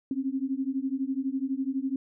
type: beating tone pair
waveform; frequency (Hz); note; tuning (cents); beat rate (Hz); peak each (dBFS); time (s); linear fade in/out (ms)
sine; 261.6 / 273.6; C4 / C#4; 0 / -23; 12; -30; 0.11-1.96; 2
effects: none